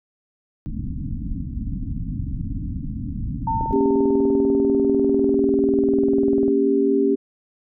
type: low-pass noise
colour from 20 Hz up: pink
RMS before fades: -27 dBFS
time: 0.66-3.73 s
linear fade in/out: 0 ms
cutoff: 290 Hz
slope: 96 dB/octave
type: tone with exponential decay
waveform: sine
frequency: 900 Hz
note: A5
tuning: 39 cents sharp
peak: -19 dBFS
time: 3.47-5.36 s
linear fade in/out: 5 ms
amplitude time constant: 410 ms
type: click train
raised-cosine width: 2 ms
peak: -17 dBFS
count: 59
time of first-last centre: 3.61-6.481 s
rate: 20.2 Hz
type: chord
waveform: sine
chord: G diminished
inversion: first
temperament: equal with one note detuned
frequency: 233.1 / 277.2 / 396.1 Hz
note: Bb3 / Db4 / G4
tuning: 0 / 0 / +18 cents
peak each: -24 / -19 / -18 dBFS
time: 3.72-7.16 s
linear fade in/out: 20 ms
effects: none